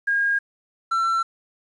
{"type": "tone pair in turn", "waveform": ["sine", "triangle"], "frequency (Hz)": [1625, 1346.5], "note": ["G#6", "E6"], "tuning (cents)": [-38, 36], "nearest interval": "minor third", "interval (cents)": 326, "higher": "first", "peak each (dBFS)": [-18, -17], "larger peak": "second", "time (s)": [[0.07, 0.39], [0.91, 1.23]], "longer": "neither", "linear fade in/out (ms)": 10, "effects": ["resampled to 22050 Hz", "9-bit"]}